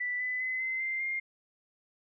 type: tone with pitch steps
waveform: sine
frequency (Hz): 1975.5 / 2003 / 2031 / 2059 / 2088 / 2117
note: B6 / B6 / B6 / C7 / C7 / C7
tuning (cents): 0 / +24 / +48 / -28 / -4 / +20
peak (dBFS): -30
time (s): 0-1.2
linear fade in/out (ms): 10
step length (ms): 200
effects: none